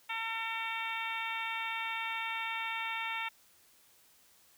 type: harmonic tone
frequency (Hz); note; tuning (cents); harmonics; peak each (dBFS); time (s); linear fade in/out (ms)
452; A4; +47; 2 / 3 / 4 / 5 / 6 / 7 / 8; -40 / -42 / -43 / -39 / -41 / -49 / -46; 0.09-3.29; 10
effects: white hiss -64 dBFS RMS until 4.57 s